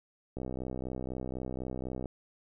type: click train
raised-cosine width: 2 ms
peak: -24 dBFS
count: 109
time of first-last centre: 0.37-2.058 s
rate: 64 Hz
effects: none